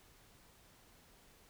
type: silence
effects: pink hiss -64 dBFS RMS until 1.49 s

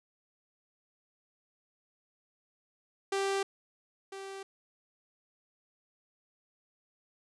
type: tone pair in turn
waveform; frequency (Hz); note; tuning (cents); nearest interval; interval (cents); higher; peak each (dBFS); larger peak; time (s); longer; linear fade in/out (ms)
sawtooth; 392 / 389.5; G4 / G4; 0 / -11; unison; 11; first; -25 / -37; first; 3.12-3.43 / 4.12-4.43; neither; 5
effects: resampled to 22050 Hz + 11-bit

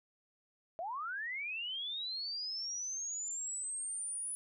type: linear sweep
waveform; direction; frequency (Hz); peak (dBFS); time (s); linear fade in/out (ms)
sine; up; 633 to 9956; -37; 0.79-4.35; 0
effects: none

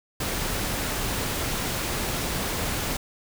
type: noise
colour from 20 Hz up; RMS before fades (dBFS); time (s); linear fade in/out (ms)
pink; -28; 0.2-2.97; 5
effects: none

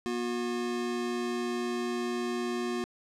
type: tone pair together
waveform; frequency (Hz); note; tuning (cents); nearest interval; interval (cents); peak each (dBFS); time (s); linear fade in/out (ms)
square; 240.3 / 360.4; B3 / F#4; -47 / -45; perfect fifth; 702; -34 / -33; 0.06-2.84; 0
effects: low-pass 8000 Hz 12 dB/octave

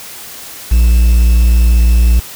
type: tone with quantisation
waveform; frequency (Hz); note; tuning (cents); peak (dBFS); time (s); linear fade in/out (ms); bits
triangle; 58.27; A#1; 0; -3; 0.71-2.2; 10; 5
effects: white hiss -30 dBFS RMS until 2.35 s

